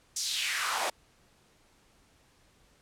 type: noise with high-pass filter sweep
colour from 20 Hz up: pink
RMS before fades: -31 dBFS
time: 0.16-0.9 s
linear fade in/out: 5 ms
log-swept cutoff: 6200 to 610 Hz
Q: 2.7
effects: pink hiss -64 dBFS RMS until 2.81 s + low-pass 10000 Hz 12 dB/octave